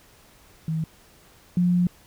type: tone pair in turn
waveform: sine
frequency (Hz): 159.7 / 177.49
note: D#3 / F3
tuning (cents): +45 / +28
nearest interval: major second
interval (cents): 183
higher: second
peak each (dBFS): -23 / -17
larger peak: second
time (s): 0.68-0.84 / 1.57-1.87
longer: second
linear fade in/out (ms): 2
effects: pink hiss -54 dBFS RMS until 2.06 s